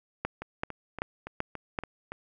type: two click trains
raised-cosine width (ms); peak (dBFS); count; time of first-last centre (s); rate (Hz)
0.5; -14 / -22; 5 / 7; 0.25-1.788 / 0.42-2.12; 2.6 / 3.53
effects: none